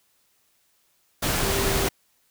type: tone in noise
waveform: sine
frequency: 392 Hz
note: G4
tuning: in tune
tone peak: -28 dBFS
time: 1.43-1.88 s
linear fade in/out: 10 ms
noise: pink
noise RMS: -24 dBFS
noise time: 1.22-1.89 s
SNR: -7 dB
effects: white hiss -66 dBFS RMS until 2.3 s